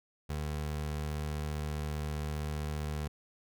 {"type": "tone", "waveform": "25% pulse", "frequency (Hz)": 75.2, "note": "D2", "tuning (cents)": 42, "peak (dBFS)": -30, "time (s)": [0.29, 3.08], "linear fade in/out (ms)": 10, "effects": []}